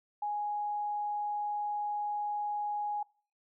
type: tone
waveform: sine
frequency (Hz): 830.6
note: G#5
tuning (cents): 0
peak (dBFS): -31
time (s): 0.22-3.03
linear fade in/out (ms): 5
effects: noise-tail reverb RT60 0.4 s tail -23 dB re dry